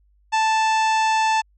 harmonic tone with a mistuned harmonic, 880 Hz, A5, in tune, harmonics 1 / 2 / 3 / 4 / 5 / 6 / 7 / 8 / 9, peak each -17 / -27 / -27 / -34 / -36 / -37 / -38 / -40 / -41 dBFS, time 0.32-1.42 s, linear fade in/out 20 ms, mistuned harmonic 8, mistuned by -66 cents, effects added 50 Hz sine -56 dBFS peak until 1.57 s

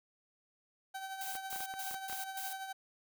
30% pulse tone with tremolo, 770 Hz, G5, 31 cents flat, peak -36 dBFS, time 0.94-2.73 s, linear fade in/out 10 ms, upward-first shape triangle, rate 12 Hz, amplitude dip 55%
blue noise bursts, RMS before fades -43 dBFS, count 5, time 1.21-2.53 s, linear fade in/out 2 ms, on 160 ms, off 130 ms
clicks, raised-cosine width 0.5 ms, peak -33 dBFS, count 9, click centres 1.353 / 1.529 / 1.561 / 1.605 / 1.739 / 1.911 / 1.943 / 2.098 / 2.128 s
effects none

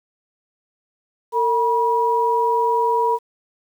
sine tone pair together, 454.9 / 964.5 Hz, A#4 / B5, -42 / -41 cents, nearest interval octave + minor second, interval 1301 cents, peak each -20 / -17 dBFS, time 1.32-3.19 s, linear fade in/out 50 ms, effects 8-bit

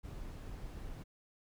brown noise, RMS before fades -45 dBFS, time 0.03-1.04 s, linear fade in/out 20 ms, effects none

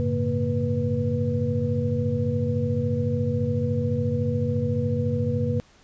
sine tone cluster, 96.4 / 110.4 / 140 / 232.2 / 489.7 Hz, G2 / A2 / C#3 / A#3 / B4, -28 / +6 / +18 / -7 / -15 cents, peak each -28 dBFS, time 0-5.6 s, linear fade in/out 0 ms, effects pink hiss -56 dBFS RMS until 5.83 s + resampled to 16000 Hz

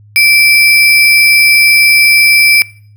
sine tone with sample-and-hold, 2332 Hz, D7, 13 cents flat, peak -4 dBFS, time 0.16-2.62 s, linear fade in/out 0 ms, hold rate 7350 Hz, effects noise-tail reverb RT60 0.5 s tail -21 dB re dry + added 104 Hz sine -37 dBFS peak until 2.96 s

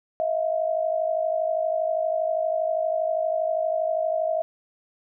sine tone pair together, 637.5 / 690 Hz, D#5 / F5, +42 / -21 cents, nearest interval minor second, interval 137 cents, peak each -23 / -27 dBFS, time 0.2-4.42 s, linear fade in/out 0 ms, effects none

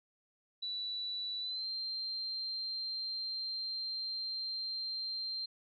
sine tone with pitch glide, 3951 to 4159 Hz, B7 to C8, 0 to -11 cents, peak -36 dBFS, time 0.62-5.46 s, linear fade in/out 10 ms, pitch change +89 cents, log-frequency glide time 1.4-1.67 s, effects none

